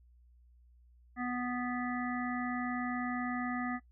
harmonic tone, 246.9 Hz, B3, in tune, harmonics 1 / 3 / 5 / 7 / 8, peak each -35 / -40 / -42 / -43 / -44 dBFS, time 1.16-3.8 s, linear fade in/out 50 ms, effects noise-tail reverb RT60 0.1 s tail -17 dB re dry + added 60 Hz sine -59 dBFS peak until 3.91 s

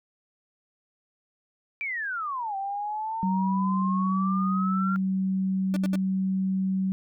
sine exponential two-way sweep, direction down then up, 2377 to 774 to 1389 Hz, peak -28 dBFS, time 1.81-4.96 s, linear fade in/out 0 ms, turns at 2.56 s
sine tone, 190 Hz, F#3, 46 cents sharp, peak -23 dBFS, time 3.23-6.92 s, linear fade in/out 0 ms
30% pulse tone bursts, 293.7 Hz, D4, in tune, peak -27 dBFS, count 3, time 5.74-5.956 s, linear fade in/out 0 ms, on 24 ms, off 72 ms
effects none

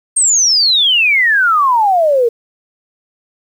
sine exponential sweep, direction down, 8670 to 452.4 Hz, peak -8 dBFS, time 0.16-2.29 s, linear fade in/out 10 ms, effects 7-bit

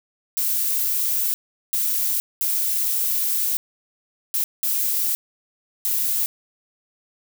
violet noise bursts at uneven times, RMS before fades -22 dBFS, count 6, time 0.37-1.34 / 1.73-2.2 / 2.41-3.57 / 4.34-4.44 / 4.63-5.15 / 5.85-6.26 s, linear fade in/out 0 ms, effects none

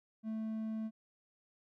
triangle tone, 220 Hz, A3, in tune, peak -34 dBFS, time 0.23-0.91 s, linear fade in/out 50 ms, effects none

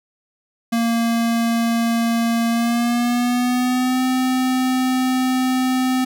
square tone with pitch glide, 231.4 to 256.8 Hz, A#3 to C4, -13 to -32 cents, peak -17 dBFS, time 0.72-6.05 s, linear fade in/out 10 ms, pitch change +181 cents, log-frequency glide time 2.49-4.03 s, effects none

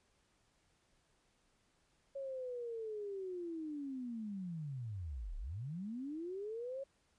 sine linear two-way sweep, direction down then up, 554.4 to 31.83 to 554.4 Hz, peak -40 dBFS, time 2.15-6.84 s, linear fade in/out 10 ms, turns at 5.37 s, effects pink hiss -75 dBFS RMS until 7.18 s + resampled to 22050 Hz

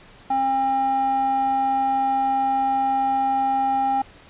square tone with band-pass filter, 267.7 Hz, C4, 40 cents sharp, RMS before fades -21 dBFS, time 0.3-4.02 s, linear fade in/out 5 ms, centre 770 Hz, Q 5.1, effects pink hiss -48 dBFS RMS until 4.29 s + resampled to 8000 Hz

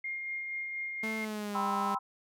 sine tone with tremolo, 2125 Hz, C7, 26 cents sharp, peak -33 dBFS, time 0.04-1.25 s, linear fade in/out 5 ms, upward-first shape sine, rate 4.2 Hz, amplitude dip 30%
sawtooth tone with pitch glide, 220 to 201.7 Hz, A3 to G3, 0 to +50 cents, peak -31 dBFS, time 1.03-1.95 s, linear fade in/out 5 ms, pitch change -150 cents, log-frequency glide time 1.18-1.59 s
sine chord, C major seventh, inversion second, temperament just, 784.9 / 981.1 / 1046.5 / 1308.1 Hz, G5 / B5 / C6 / E6, +2 / -12 / 0 / -14 cents, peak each -35 dBFS, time 1.54-1.99 s, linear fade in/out 20 ms
effects none

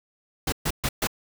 pink noise bursts, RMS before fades -25 dBFS, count 4, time 0.47-1.072 s, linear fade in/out 5 ms, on 53 ms, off 130 ms, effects none

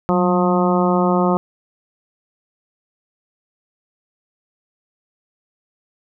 harmonic tone with a mistuned harmonic, 178.5 Hz, F3, 38 cents sharp, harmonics 1 / 2 / 3 / 4 / 5 / 6 / 7, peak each -17 / -20 / -22 / -23 / -24 / -25 / -25 dBFS, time 0.09-1.37 s, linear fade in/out 0 ms, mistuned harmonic 1, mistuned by +55 cents, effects none

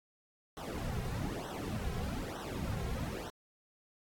brown noise with flanger, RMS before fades -38 dBFS, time 0.57-3.3 s, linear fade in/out 0 ms, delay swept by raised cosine 0.42 to 3.42 ms, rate 1.1 Hz, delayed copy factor -1, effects AAC 64 kbps

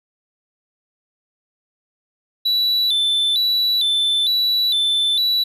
triangle tone with vibrato, 3729 Hz, A#7, in tune, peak -14 dBFS, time 2.45-5.44 s, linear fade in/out 10 ms, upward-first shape square, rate 1.1 Hz, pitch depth 95 cents each way, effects none

